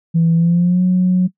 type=tone with pitch glide; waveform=sine; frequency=165.6 to 182.69 Hz; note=E3 to F#3; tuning=+8 to -22 cents; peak=-9 dBFS; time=0.14-1.28 s; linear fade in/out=20 ms; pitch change=+170 cents; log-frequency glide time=0.35-0.83 s; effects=noise-tail reverb RT60 0.1 s tail -19 dB re dry + tanh soft clip ceiling -6 dBFS